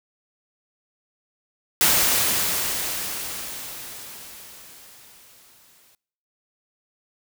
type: noise with exponential decay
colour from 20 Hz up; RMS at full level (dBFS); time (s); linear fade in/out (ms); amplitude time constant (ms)
white; -17; 1.81-5.95; 1; 900
effects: noise-tail reverb RT60 0.7 s tail -25 dB re dry